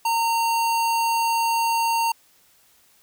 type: tone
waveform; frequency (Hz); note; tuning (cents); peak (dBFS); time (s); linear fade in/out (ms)
square; 919; A#5; -25; -20; 0.05-2.12; 5
effects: white hiss -58 dBFS RMS until 3.02 s